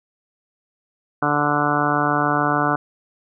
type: harmonic tone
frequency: 146.83 Hz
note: D3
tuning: in tune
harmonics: 1 / 2 / 3 / 4 / 5 / 6 / 7 / 8 / 9 / 10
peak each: -27 / -24 / -29 / -28 / -24 / -28 / -26 / -25 / -25 / -25 dBFS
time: 1.22-2.76 s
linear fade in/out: 5 ms
effects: none

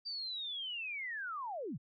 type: linear sweep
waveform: sine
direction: down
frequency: 4699 to 95.9 Hz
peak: -38 dBFS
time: 0.05-1.78 s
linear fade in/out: 20 ms
effects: none

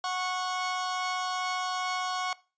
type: tone pair together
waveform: sawtooth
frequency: 735 / 1101.3 Hz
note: F#5 / C#6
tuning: -12 / -12 cents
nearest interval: perfect fifth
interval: 700 cents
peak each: -28 dBFS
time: 0.04-2.33 s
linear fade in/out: 2 ms
effects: noise-tail reverb RT60 0.3 s tail -20 dB re dry + resampled to 16000 Hz

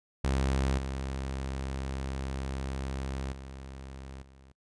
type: tone with level steps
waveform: sawtooth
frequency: 66.8 Hz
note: C2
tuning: 36 cents sharp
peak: -22 / -29 / -38 / -50 dBFS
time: 0.24-4.52 s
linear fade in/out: 5 ms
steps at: 0.78 / 3.32 / 4.22 s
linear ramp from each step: 5 ms
effects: noise-tail reverb RT60 0.1 s tail -26 dB re dry + resampled to 22050 Hz

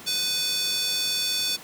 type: tone with high-pass filter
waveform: square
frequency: 498.7 Hz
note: B4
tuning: 17 cents sharp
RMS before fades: -26 dBFS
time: 0.06-1.57 s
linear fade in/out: 20 ms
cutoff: 4000 Hz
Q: 2.9
effects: pink hiss -43 dBFS RMS until 1.63 s + high-pass 150 Hz 12 dB/octave

